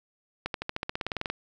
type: accelerating click train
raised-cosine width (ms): 0.3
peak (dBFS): -14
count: 15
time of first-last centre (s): 0.46-1.3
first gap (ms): 82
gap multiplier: 0.95
effects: none